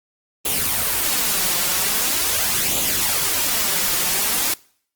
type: noise with flanger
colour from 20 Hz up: white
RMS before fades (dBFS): -20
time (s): 0.45-4.54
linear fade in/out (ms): 5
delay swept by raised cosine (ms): 0.28 to 5.68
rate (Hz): 0.43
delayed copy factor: +0.55
effects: noise-tail reverb RT60 0.6 s tail -25 dB re dry + Opus 24 kbps